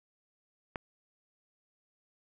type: click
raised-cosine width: 0.5 ms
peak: -20 dBFS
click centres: 0.758 s
effects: none